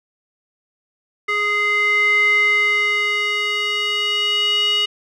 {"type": "tone with band-pass filter sweep", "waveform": "square", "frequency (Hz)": 415.3, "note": "G#4", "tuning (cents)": 0, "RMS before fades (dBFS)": -18, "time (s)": [1.28, 4.86], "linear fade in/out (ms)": 10, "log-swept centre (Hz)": [1800, 3000], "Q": 6.7, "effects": []}